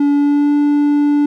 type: tone with pitch glide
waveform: triangle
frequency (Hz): 286.5 to 291.3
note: D4 to D4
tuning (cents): -43 to -14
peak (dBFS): -8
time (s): 0-1.26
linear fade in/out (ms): 5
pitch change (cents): +29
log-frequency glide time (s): 0.12-0.54
effects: none